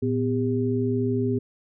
sine tone cluster, 114.2 / 251.3 / 399.9 Hz, A#2 / B3 / G4, -35 / +30 / +35 cents, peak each -26 / -25 / -26 dBFS, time 0.02-1.39 s, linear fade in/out 10 ms, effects none

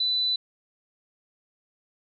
sine tone, 3990 Hz, B7, 17 cents sharp, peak -22 dBFS, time 0-0.36 s, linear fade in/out 5 ms, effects none

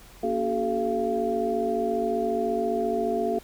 sine tone cluster, 234.6 / 283.2 / 376.1 / 430.7 / 687 Hz, A#3 / C#4 / F#4 / A4 / F5, +11 / +37 / +28 / -37 / -29 cents, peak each -31 / -36 / -29 / -28 / -28 dBFS, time 0.23-3.39 s, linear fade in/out 5 ms, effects added 45 Hz sine -51 dBFS peak until 3.43 s + pink hiss -51 dBFS RMS until 3.43 s

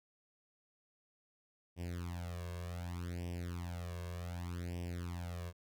sawtooth tone with flanger, 87.31 Hz, F2, in tune, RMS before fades -42 dBFS, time 1.76-5.53 s, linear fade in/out 50 ms, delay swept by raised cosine 0.36 to 1.86 ms, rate 0.66 Hz, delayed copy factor +1, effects none

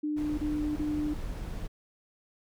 sine tone bursts, 300.2 Hz, D4, 38 cents sharp, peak -28 dBFS, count 3, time 0.03-1.14 s, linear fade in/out 10 ms, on 350 ms, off 30 ms
brown noise, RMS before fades -37 dBFS, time 0.16-1.68 s, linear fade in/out 20 ms
effects none

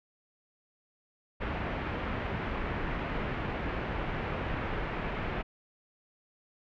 pink low-pass noise, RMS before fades -34 dBFS, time 1.4-5.43 s, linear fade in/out 20 ms, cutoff 2500 Hz, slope 24 dB/octave, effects none

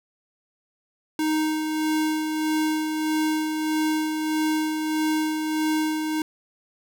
square tone with tremolo, 311.1 Hz, D#4, in tune, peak -21 dBFS, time 1.19-6.22 s, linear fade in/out 2 ms, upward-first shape sine, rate 1.6 Hz, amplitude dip 40%, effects none

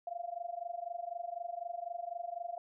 sine tone with amplitude modulation, 693 Hz, F5, 14 cents flat, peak -34 dBFS, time 0.07-2.58 s, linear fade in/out 2 ms, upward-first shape sine, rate 24 Hz, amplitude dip 90%, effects none

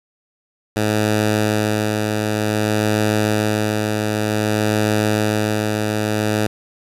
10% pulse tone with tremolo, 106.8 Hz, G#2, 49 cents sharp, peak -7 dBFS, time 0.76-6.47 s, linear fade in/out 5 ms, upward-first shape sine, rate 0.54 Hz, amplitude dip 30%, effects resampled to 32000 Hz + 8-bit

